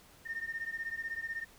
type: beating tone pair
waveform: sine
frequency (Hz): 1816 / 1832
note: A#6 / A#6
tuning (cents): -46 / -31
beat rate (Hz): 16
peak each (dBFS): -38 / -39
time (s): 0.25-1.45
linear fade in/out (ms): 20
effects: tanh soft clip ceiling -29 dBFS + pink hiss -59 dBFS RMS until 1.58 s